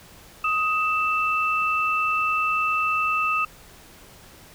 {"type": "tone pair together", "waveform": "sine", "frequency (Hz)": [1255, 2655], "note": ["D#6", "E7"], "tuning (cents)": [15, 12], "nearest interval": "octave + minor second", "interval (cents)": 1297, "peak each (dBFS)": [-22, -24], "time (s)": [0.44, 3.45], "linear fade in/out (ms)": 5, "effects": ["pink hiss -48 dBFS RMS until 4.54 s"]}